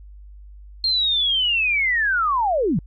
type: linear sweep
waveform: sine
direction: down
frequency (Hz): 4236 to 130.81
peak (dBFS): -17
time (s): 0.84-2.79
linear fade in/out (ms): 2
effects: added 50 Hz sine -39 dBFS peak until 2.86 s